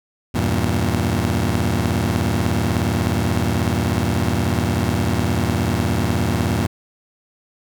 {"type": "chord", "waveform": "20% pulse", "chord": "E diminished", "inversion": "none", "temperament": "just", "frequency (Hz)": [82.41, 98.89, 118.67], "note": ["E2", "G2", "Bb2"], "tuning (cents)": [0, 16, 31], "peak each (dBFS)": -17, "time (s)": [0.34, 6.67], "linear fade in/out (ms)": 10, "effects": []}